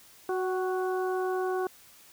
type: harmonic tone with a mistuned harmonic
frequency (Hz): 370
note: F#4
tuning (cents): 0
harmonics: 1 / 2 / 3 / 4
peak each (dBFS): -28 / -34 / -38 / -40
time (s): 0.29-1.67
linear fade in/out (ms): 2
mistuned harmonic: 2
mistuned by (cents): +26
effects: white hiss -55 dBFS RMS until 2.12 s